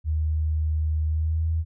sine tone with pitch glide, 77.78 to 80.99 Hz, D#2 to E2, 0 to -30 cents, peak -21 dBFS, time 0.04-1.65 s, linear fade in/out 50 ms, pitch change +70 cents, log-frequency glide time 1.07-1.49 s, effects none

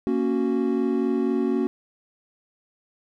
triangle chord, F# major, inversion first, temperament equal, 233.1 / 277.2 / 370 Hz, A#3 / C#4 / F#4, 0 / 0 / 0 cents, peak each -23 dBFS, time 0.07-1.67 s, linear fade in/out 0 ms, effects none

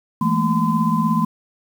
sine tone cluster, 165.6 / 212.2 / 228.7 / 1021 Hz, E3 / G#3 / A#3 / C6, +8 / +38 / -33 / -43 cents, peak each -21 dBFS, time 0.21-1.25 s, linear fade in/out 5 ms, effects 7-bit

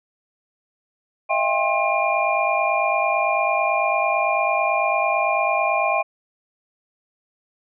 sine tone cluster, 633 / 682 / 798 / 1066 / 2406 Hz, D#5 / F5 / G5 / C6 / D7, +30 / -41 / +31 / +32 / +41 cents, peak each -24 dBFS, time 1.29-6.03 s, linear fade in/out 20 ms, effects none

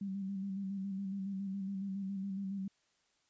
sine tone with vibrato, 194.9 Hz, G3, 10 cents flat, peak -36 dBFS, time 0.01-2.68 s, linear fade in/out 5 ms, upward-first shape square, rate 7.2 Hz, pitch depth 34 cents each way, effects white hiss -75 dBFS RMS until 3.29 s + resampled to 16000 Hz

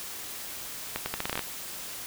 accelerating click train, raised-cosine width 0.3 ms, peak -13 dBFS, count 10, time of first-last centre 0.96-1.393 s, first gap 100 ms, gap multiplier 0.8, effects white hiss -39 dBFS RMS until 2.06 s

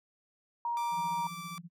sine tone, 944 Hz, A#5, 22 cents sharp, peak -30 dBFS, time 0.65-1.27 s, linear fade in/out 2 ms
sawtooth tone with pitch glide, 1176 to 1165.9 Hz, D6 to D6, +2 to -13 cents, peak -37 dBFS, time 0.77-1.58 s, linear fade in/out 0 ms, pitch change -15 cents, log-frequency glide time 1-1.46 s
sine tone with tremolo, 171.3 Hz, F3, 33 cents flat, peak -40 dBFS, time 0.91-1.7 s, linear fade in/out 50 ms, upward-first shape sine, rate 15 Hz, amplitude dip 95%
effects none

